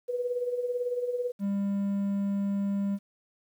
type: tone with tremolo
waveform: sine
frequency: 490.7 Hz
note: B4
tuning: 11 cents flat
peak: -25 dBFS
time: 0.08-1.32 s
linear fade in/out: 20 ms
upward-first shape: sine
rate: 18 Hz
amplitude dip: 60%
type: tone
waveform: triangle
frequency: 199.4 Hz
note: G3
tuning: 30 cents sharp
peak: -24 dBFS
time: 1.39-2.99 s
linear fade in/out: 50 ms
effects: 10-bit